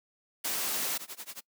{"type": "noise", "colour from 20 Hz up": "white", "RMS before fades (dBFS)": -32, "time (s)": [0.44, 0.98], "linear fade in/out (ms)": 10}
{"type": "noise with tremolo", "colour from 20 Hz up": "white", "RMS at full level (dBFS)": -40, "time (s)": [0.64, 1.41], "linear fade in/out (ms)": 20, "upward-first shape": "sine", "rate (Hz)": 11, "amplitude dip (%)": 95}
{"effects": ["noise-tail reverb RT60 0.1 s tail -24 dB re dry", "high-pass 200 Hz 12 dB/octave"]}